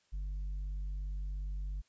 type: tone with tanh clipping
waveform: sine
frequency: 48.62 Hz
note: G1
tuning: 13 cents flat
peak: -36 dBFS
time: 0.12-1.82 s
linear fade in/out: 20 ms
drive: 3 dB
effects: white hiss -73 dBFS RMS until 1.88 s + resampled to 16000 Hz